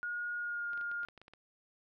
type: tone with pitch glide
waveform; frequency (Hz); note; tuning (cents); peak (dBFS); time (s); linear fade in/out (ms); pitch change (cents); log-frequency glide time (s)
sine; 1437 to 1415.6; F6 to F6; +49 to +23; -35; 0.03-1.05; 0; -26; 0.36-0.68
type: clicks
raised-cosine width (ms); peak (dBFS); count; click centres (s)
0.3; -38; 10; 0.733 / 0.776 / 0.812 / 0.915 / 1.033 / 1.086 / 1.177 / 1.216 / 1.281 / 1.336
effects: none